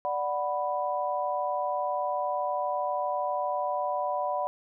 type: chord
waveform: sine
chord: B minor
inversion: first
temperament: equal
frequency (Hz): 587.3 / 740 / 987.8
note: D5 / F#5 / B5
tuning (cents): 0 / 0 / 0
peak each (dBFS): -31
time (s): 0.05-4.47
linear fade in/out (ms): 0
effects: none